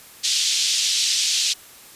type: band-pass noise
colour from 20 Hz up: pink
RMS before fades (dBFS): -21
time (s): 0.23-1.54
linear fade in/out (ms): 20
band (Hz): 3300 to 7100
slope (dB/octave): 24
effects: white hiss -45 dBFS RMS until 1.95 s + resampled to 32000 Hz